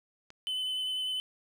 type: click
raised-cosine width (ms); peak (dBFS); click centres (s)
0.2; -31; 0.304
type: tone with vibrato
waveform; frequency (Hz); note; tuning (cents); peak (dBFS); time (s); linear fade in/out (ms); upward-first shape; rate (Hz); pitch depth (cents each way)
triangle; 3028; F#7; +39; -29; 0.47-1.2; 0; sine; 10; 15
effects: none